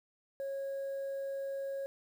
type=tone; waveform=sine; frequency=548 Hz; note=C#5; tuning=20 cents flat; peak=-33 dBFS; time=0.4-1.86 s; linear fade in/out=0 ms; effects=tanh soft clip ceiling -34 dBFS + 10-bit